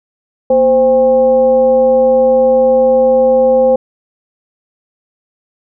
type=tone with frequency modulation; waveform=sine; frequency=520 Hz; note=C5; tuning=11 cents flat; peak=-6 dBFS; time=0.5-3.76 s; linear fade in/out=5 ms; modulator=284 Hz; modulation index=0.48; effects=none